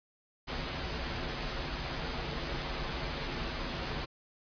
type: noise with comb filter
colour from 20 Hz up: pink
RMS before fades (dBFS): -36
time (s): 0.47-4.06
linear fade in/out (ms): 20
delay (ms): 10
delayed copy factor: -0.6
effects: resampled to 11025 Hz